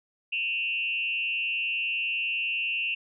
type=tone with frequency modulation; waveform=sine; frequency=2700 Hz; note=E7; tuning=41 cents sharp; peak=-26 dBFS; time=0.32-2.95 s; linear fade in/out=10 ms; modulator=190 Hz; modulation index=0.75; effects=none